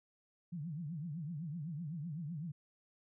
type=tone with vibrato; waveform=sine; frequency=158.8 Hz; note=D#3; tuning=36 cents sharp; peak=-39 dBFS; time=0.52-2.52 s; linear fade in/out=10 ms; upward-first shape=triangle; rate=7.9 Hz; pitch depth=250 cents each way; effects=none